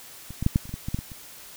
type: clicks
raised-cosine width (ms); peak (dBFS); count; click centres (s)
5; -25 / -15 / -7 / -7 / -30 / -26 / -19 / -17 / -13 / -19 / -28; 11; 0.306 / 0.426 / 0.464 / 0.559 / 0.655 / 0.693 / 0.74 / 0.885 / 0.945 / 0.989 / 1.118
effects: white hiss -45 dBFS RMS until 1.56 s